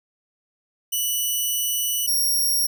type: tone pair in turn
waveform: 5% pulse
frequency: 2960 / 5588 Hz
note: F#7 / F8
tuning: 0 / 0 cents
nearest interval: major seventh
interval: 1100 cents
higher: second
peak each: -13 dBFS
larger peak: neither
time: 0.92-2.07 / 2.07-2.67 s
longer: first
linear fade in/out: 10 ms
effects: none